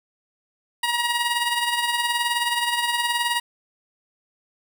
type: tone with tremolo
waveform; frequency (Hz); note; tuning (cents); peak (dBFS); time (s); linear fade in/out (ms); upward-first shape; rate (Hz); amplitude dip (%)
15% pulse; 952; A#5; +36; -12; 0.83-3.4; 5; triangle; 19; 60
effects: none